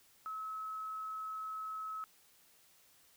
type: tone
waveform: sine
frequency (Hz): 1290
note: E6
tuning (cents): -38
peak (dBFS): -39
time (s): 0.26-2.04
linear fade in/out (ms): 0
effects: white hiss -66 dBFS RMS until 3.16 s